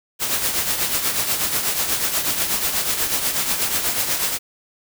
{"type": "noise with tremolo", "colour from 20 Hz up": "white", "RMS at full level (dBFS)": -19, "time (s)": [0.19, 4.39], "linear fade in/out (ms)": 50, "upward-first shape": "triangle", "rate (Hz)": 8.2, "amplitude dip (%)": 60, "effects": []}